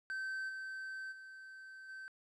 triangle tone with level steps, 1546 Hz, G6, 24 cents flat, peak -36 / -40 / -48 / -44 dBFS, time 0.1-2.08 s, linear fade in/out 0 ms, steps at 0.48 / 1.11 / 1.88 s, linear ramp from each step 20 ms, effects resampled to 24000 Hz + 13-bit

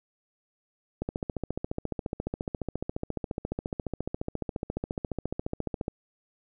click train, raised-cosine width 2 ms, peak -17 dBFS, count 71, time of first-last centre 1.02-5.881 s, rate 14.4 Hz, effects none

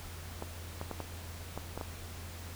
clicks, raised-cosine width 1 ms, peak -23 dBFS, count 7, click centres 0.424 / 0.814 / 0.913 / 1.003 / 1.576 / 1.776 / 1.812 s, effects added 85 Hz sine -44 dBFS peak until 2.55 s + pink hiss -48 dBFS RMS until 2.55 s

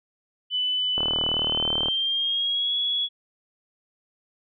sine tone with pitch glide, 2999 to 3366 Hz, F#7 to G#7, +23 to +23 cents, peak -22 dBFS, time 0.5-3.09 s, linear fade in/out 50 ms, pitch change +200 cents, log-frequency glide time 1.31-2.76 s
click train, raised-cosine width 1 ms, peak -16 dBFS, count 36, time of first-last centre 0.98-1.884 s, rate 38.7 Hz
effects none

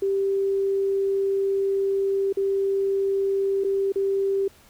sine tone with dropouts, 392 Hz, G4, in tune, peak -20 dBFS, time 0.02-4.48 s, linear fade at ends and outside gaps 5 ms, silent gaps 2.327-2.37 / 3.639-3.645 / 3.922-3.957 s, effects pink hiss -54 dBFS RMS until 4.69 s

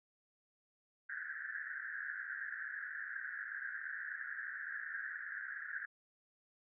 pink band-pass noise, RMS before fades -44 dBFS, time 1.09-5.86 s, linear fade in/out 10 ms, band 1500 to 1800 Hz, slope 96 dB/octave, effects none

